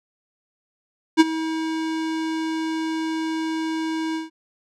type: tone with ADSR envelope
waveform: square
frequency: 320.4 Hz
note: E4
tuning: 49 cents flat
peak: -8 dBFS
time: 1.17-4.3 s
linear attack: 33 ms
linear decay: 29 ms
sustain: -16 dB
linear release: 150 ms
effects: low-pass 6000 Hz 12 dB/octave